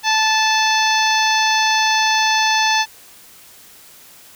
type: harmonic tone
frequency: 875 Hz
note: A5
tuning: 10 cents flat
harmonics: 1 / 2 / 3 / 4 / 5 / 6 / 7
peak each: -17 / -20 / -22 / -23 / -24 / -25 / -25 dBFS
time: 0.03-2.86 s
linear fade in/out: 50 ms
effects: white hiss -44 dBFS RMS until 4.35 s